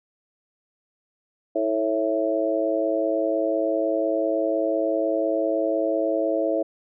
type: harmonic tone with a mistuned harmonic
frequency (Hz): 110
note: A2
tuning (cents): 0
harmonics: 3 / 4 / 5 / 6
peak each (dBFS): -26 / -29 / -25 / -25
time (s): 1.55-6.63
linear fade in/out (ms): 10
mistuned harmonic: 3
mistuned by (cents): -31
effects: none